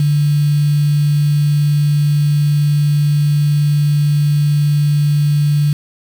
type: tone with quantisation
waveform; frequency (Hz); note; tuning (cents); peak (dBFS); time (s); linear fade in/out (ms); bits
sine; 146.83; D3; 0; -10; 0-5.73; 2; 5
effects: none